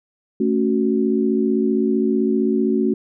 sine chord, F# minor, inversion first, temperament just, 222 / 277.5 / 370 Hz, A3 / C#4 / F#4, +16 / +2 / 0 cents, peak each -19 / -21 / -20 dBFS, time 0.4-2.94 s, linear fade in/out 5 ms, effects none

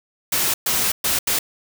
white noise bursts at uneven times, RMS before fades -20 dBFS, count 4, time 0.32-0.54 / 0.66-0.92 / 1.04-1.19 / 1.27-1.39 s, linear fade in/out 5 ms, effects none

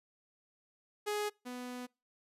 sawtooth tone pair in turn, 417.4 / 248.2 Hz, G#4 / B3, +9 / +9 cents, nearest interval major sixth, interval 900 cents, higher first, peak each -29 / -37 dBFS, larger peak first, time 1.06-1.3 / 1.45-1.87 s, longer second, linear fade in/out 20 ms, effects noise-tail reverb RT60 0.3 s tail -26 dB re dry + resampled to 32000 Hz

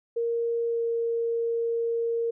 sine tone with pitch glide, 466.2 to 463.5 Hz, A#4 to A#4, 0 to -10 cents, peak -24 dBFS, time 0.16-2.31 s, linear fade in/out 10 ms, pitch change -10 cents, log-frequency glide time 0.67-0.81 s, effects none

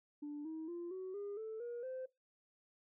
sine tone with pitch steps, 293.7 / 318.4 / 345.3 / 374.3 / 405.9 / 440.1 / 477.1 / 517.3 Hz, D4 / D#4 / F4 / F#4 / G#4 / A4 / A#4 / C5, 0 / +40 / -20 / +20 / -40 / 0 / +40 / -20 cents, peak -40 dBFS, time 0.22-2.06 s, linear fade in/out 10 ms, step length 230 ms, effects noise-tail reverb RT60 0.2 s tail -20 dB re dry + tanh soft clip ceiling -39 dBFS

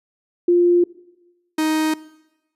sine / 45% pulse tone pair in turn, 350 / 312.5 Hz, F4 / D#4, +4 / +8 cents, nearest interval major second, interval 196 cents, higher first, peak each -11 / -17 dBFS, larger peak first, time 0.48-0.84 / 1.58-1.94 s, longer neither, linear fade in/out 5 ms, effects noise-tail reverb RT60 1.0 s tail -20 dB re dry + resampled to 32000 Hz

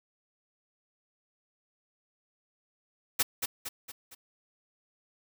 white noise with echo, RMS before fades -25 dBFS, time 3.19-3.23 s, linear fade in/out 10 ms, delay 230 ms, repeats 4, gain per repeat -6 dB, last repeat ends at 4.15 s, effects none

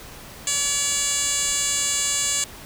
10% pulse tone with band-pass filter, 570 Hz, C#5, 48 cents sharp, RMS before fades -23 dBFS, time 0.47-2.44 s, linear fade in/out 2 ms, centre 6600 Hz, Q 5.1, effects pink hiss -41 dBFS RMS until 2.65 s

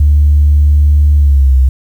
sine tone with pitch glide, 73.42 to 65.41 Hz, D2 to C2, 0 to 0 cents, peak -3 dBFS, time 0-1.69 s, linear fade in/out 5 ms, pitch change -200 cents, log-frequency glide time 1.16-1.56 s, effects tanh soft clip ceiling 0 dBFS + 7-bit

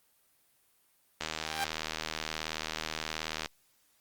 click train, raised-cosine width 0.2 ms, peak -16 dBFS, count 178, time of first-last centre 1.21-3.459 s, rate 78.7 Hz
sawtooth tone with exponential growth, 792 Hz, G5, 18 cents sharp, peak -24 dBFS, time 1.32-1.64 s, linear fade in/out 1 ms, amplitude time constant 69 ms
effects white hiss -69 dBFS RMS until 4 s + Opus 32 kbps

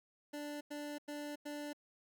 25% pulse tone bursts, 293.7 Hz, D4, in tune, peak -38 dBFS, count 4, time 0.33-1.732 s, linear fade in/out 10 ms, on 280 ms, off 94 ms, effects none

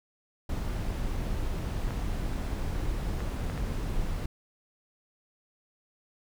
brown noise, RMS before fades -31 dBFS, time 0.49-4.26 s, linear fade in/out 5 ms
clicks, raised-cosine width 0.5 ms, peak -24 dBFS, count 4, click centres 1.907 / 3.205 / 3.499 / 3.577 s
effects none

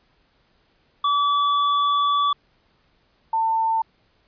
square / sine tone pair in turn, 1149 / 896.5 Hz, D6 / A5, -38 / +32 cents, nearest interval major third, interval 430 cents, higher first, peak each -18 dBFS, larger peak neither, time 1.04-2.33 / 3.33-3.82 s, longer first, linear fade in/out 5 ms, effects pink hiss -63 dBFS RMS until 4.27 s + resampled to 11025 Hz

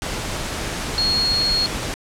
sine tone in noise, 4302 Hz, C8, 47 cents sharp, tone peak -17 dBFS, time 0.98-1.66 s, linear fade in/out 0 ms, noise pink, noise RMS -26 dBFS, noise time 0.02-1.94 s, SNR +6 dB, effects low-pass 9000 Hz 12 dB/octave

